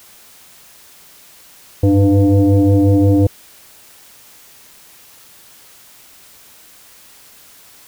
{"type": "tone with frequency modulation", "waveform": "sine", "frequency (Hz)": 101.8, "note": "G#2", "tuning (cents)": -34, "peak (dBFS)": -8, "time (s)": [1.83, 3.27], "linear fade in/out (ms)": 5, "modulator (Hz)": 198, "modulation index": 1.7, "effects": ["white hiss -44 dBFS RMS until 7.87 s"]}